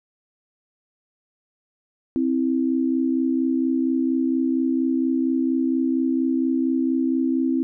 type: tone pair together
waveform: sine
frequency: 262.1 / 326.4 Hz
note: C4 / E4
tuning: +3 / -17 cents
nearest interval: major third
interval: 380 cents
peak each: -20 / -23 dBFS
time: 2.16-7.63 s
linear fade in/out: 0 ms
effects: none